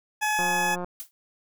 20% pulse tone, 850 Hz, G#5, 40 cents sharp, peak -18 dBFS, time 0.21-0.76 s, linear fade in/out 20 ms
click train, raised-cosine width 1 ms, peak -20 dBFS, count 82, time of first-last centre 0.39-0.845 s, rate 178 Hz
blue noise with exponential decay, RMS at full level -32 dBFS, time 1-1.11 s, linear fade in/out 0 ms, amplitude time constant 23 ms
effects none

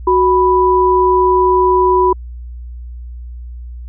sine tone pair together, 370 / 987.8 Hz, F#4 / B5, 0 / 0 cents, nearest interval octave + perfect fourth, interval 1700 cents, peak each -11 dBFS, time 0.07-2.13 s, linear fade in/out 5 ms, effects added 60 Hz sine -26 dBFS peak until 3.88 s

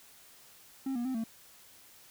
triangle tone with pitch steps, 267.6 / 239.5 / 260.3 / 225.4 Hz, C4 / A#3 / C4 / A3, +39 / +47 / -9 / +42 cents, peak -29 dBFS, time 0.86-1.24 s, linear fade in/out 5 ms, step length 95 ms, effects white hiss -57 dBFS RMS until 2.1 s

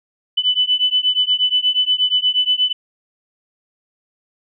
sine beating tone pair, 2994 / 3002.4 Hz, F#7 / F#7, +20 / +25 cents, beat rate 8.4 Hz, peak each -17 dBFS, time 0.37-2.73 s, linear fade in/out 10 ms, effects none

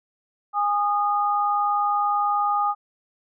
sine tone pair together, 821 / 1230.1 Hz, G#5 / D#6, -20 / -20 cents, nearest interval perfect fifth, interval 700 cents, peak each -22 dBFS, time 0.53-2.75 s, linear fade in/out 50 ms, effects none

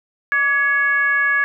sine tone with frequency modulation, 1683 Hz, G#6, 23 cents sharp, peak -14 dBFS, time 0.32-1.44 s, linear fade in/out 0 ms, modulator 530 Hz, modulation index 0.61, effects none

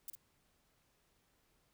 violet noise with echo, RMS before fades -44 dBFS, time 0.08-0.1 s, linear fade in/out 2 ms, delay 52 ms, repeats 1, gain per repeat -5 dB, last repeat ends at 0.152 s, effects pink hiss -75 dBFS RMS until 1.73 s

